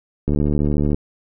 click train, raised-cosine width 3 ms, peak -7 dBFS, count 50, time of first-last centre 0.28-0.945 s, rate 73.7 Hz, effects none

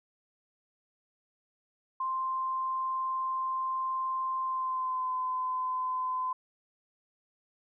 sine tone with pitch glide, 1046.5 to 1022.6 Hz, C6 to C6, 0 to -40 cents, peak -29 dBFS, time 2-6.33 s, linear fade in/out 5 ms, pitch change -40 cents, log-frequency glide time 4.43-5.12 s, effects none

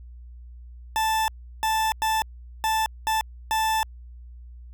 40% pulse tone bursts at uneven times, 880 Hz, A5, in tune, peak -20 dBFS, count 6, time 0.96-1.28 / 1.63-1.92 / 2.02-2.22 / 2.64-2.86 / 3.07-3.21 / 3.51-3.83 s, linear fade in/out 0 ms, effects added 60 Hz sine -40 dBFS peak until 4.73 s

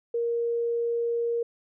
sine tone, 468.8 Hz, A#4, 10 cents sharp, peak -24 dBFS, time 0.14-1.43 s, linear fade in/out 5 ms, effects none

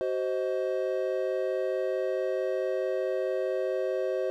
triangle chord, C diminished, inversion second, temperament just, 376.7 / 523.3 / 627.9 Hz, Gb4 / C5 / Eb5, +31 / 0 / +16 cents, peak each -29 / -28 / -31 dBFS, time 0.01-4.3 s, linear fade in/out 0 ms, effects none

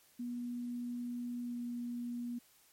sine tone with pitch glide, 242.1 to 240.3 Hz, B3 to B3, -34 to -47 cents, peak -37 dBFS, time 0.19-2.39 s, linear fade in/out 10 ms, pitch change -13 cents, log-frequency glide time 1.42-1.58 s, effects white hiss -66 dBFS RMS until 2.72 s + MP3 64 kbps

